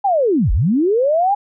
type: linear two-way sweep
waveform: sine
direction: down then up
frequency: 830.6 to 34.65 to 830.6 Hz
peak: -12 dBFS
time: 0.04-1.35 s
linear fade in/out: 10 ms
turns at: 0.52 s
effects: none